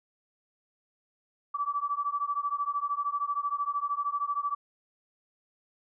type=beating tone pair; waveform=sine; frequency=1148 / 1161 Hz; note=D6 / D6; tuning=-40 / -20 cents; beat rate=13 Hz; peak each=-31 dBFS; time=1.54-4.55 s; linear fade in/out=10 ms; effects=none